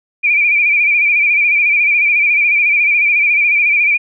sine tone with vibrato, 2368 Hz, D7, 14 cents sharp, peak -9 dBFS, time 0.23-3.98 s, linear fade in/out 20 ms, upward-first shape sine, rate 14 Hz, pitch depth 63 cents each way, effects none

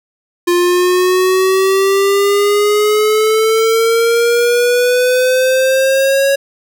square exponential sweep, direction up, 349.2 to 554.4 Hz, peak -10 dBFS, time 0.47-6.36 s, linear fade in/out 10 ms, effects none

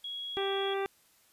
sine tone, 3322 Hz, G#7, in tune, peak -36 dBFS, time 0.04-0.74 s, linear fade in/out 5 ms
harmonic tone, 392 Hz, G4, in tune, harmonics 1 / 2 / 3 / 4 / 5 / 6 / 7 / 9, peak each -31 / -37 / -41 / -43 / -45 / -47 / -48 / -50 dBFS, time 0.37-0.86 s, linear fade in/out 0 ms
effects white hiss -65 dBFS RMS until 1.32 s + resampled to 32000 Hz

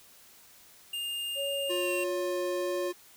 square tone with pitch glide, 2814 to 2750 Hz, F7 to F7, +12 to -27 cents, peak -33 dBFS, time 0.93-2.04 s, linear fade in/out 5 ms, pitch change -39 cents, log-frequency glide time 1.75-1.91 s
sine tone with vibrato, 554.4 Hz, C#5, in tune, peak -32 dBFS, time 1.35-2.92 s, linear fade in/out 50 ms, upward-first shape sine, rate 1.6 Hz, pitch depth 13 cents each way
square tone, 354.5 Hz, F4, 26 cents sharp, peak -32 dBFS, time 1.69-2.93 s, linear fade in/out 20 ms
effects white hiss -56 dBFS RMS until 3.16 s

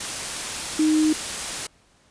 sine tone in noise, 310 Hz, D#4, 6 cents flat, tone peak -16 dBFS, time 0.79-1.13 s, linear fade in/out 5 ms, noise white, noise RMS -29 dBFS, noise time 0-1.67 s, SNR +10 dB, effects pink hiss -59 dBFS RMS until 2.1 s + resampled to 22050 Hz

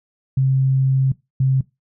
sine tone pair in turn, 133.2 / 132.72 Hz, C3 / C3, +31 / +25 cents, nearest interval unison, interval 6 cents, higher first, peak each -13 dBFS, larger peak neither, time 0.37-1.12 / 1.4-1.61 s, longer first, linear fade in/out 5 ms, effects noise-tail reverb RT60 0.2 s tail -20 dB re dry

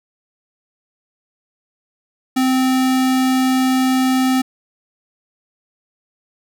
square tone, 259.4 Hz, C4, 15 cents flat, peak -14 dBFS, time 2.36-4.42 s, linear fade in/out 10 ms, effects none

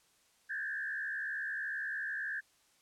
sine tone with frequency modulation, 1666 Hz, G#6, 5 cents sharp, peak -35 dBFS, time 0.49-2.41 s, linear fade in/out 20 ms, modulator 71.5 Hz, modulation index 1.5, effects white hiss -69 dBFS RMS until 2.81 s + low-pass 10000 Hz 12 dB/octave

